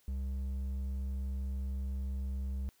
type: tone with hard clipping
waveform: sine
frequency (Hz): 66.7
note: C2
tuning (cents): +34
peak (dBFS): -35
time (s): 0.08-2.69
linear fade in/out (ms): 0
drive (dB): 5
effects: white hiss -69 dBFS RMS until 2.8 s